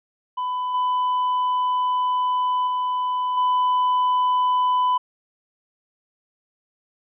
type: tone with level steps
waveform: triangle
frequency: 1000 Hz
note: B5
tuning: 21 cents sharp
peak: -21 / -17 / -19 / -15 dBFS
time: 0.37-4.98 s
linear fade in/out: 10 ms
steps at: 0.74 / 2.67 / 3.37 s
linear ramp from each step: 5 ms
effects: resampled to 8000 Hz